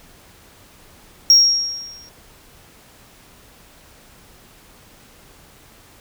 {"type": "tone with exponential decay", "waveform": "sine", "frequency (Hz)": 5588, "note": "F8", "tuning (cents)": 0, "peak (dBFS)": -3, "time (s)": [1.3, 2.09], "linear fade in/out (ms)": 1, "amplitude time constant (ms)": 170, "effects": ["tanh soft clip ceiling -5 dBFS", "pink hiss -48 dBFS RMS until 6 s"]}